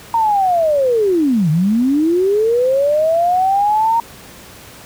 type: linear two-way sweep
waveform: sine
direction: down then up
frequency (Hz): 932.3 to 146.83 to 932.3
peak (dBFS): -11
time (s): 0.14-4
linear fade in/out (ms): 2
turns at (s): 1.5
effects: pink hiss -38 dBFS RMS until 4.85 s + high-pass 60 Hz 12 dB/octave